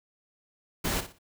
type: noise with echo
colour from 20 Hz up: pink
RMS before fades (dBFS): -29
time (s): 0.84-1.01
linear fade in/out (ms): 10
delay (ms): 59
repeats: 3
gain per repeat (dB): -11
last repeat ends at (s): 1.187
effects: none